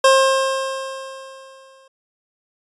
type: tone with exponential decay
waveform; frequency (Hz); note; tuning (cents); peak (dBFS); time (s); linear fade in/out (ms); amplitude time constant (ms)
25% pulse; 533; C5; +32; -5; 0.04-1.88; 5; 400
effects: resampled to 24000 Hz